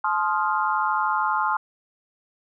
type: chord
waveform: sine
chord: F dominant seventh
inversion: first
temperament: equal with one note detuned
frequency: 860.9 / 1046.5 / 1244.5 / 1396.9 Hz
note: A5 / C6 / Eb6 / F6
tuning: -38 / 0 / 0 / 0 cents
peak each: -25 / -25 / -27 / -27 dBFS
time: 0.04-1.57 s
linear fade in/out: 5 ms
effects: none